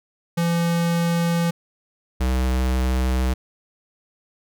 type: tone pair in turn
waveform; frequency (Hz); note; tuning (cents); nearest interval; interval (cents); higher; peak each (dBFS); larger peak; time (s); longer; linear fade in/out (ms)
square; 169.7 / 63.82; F3 / C2; -49 / -43; octave + perfect fourth; 1694; first; -19; neither; 0.37-1.51 / 2.2-3.34; neither; 10
effects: none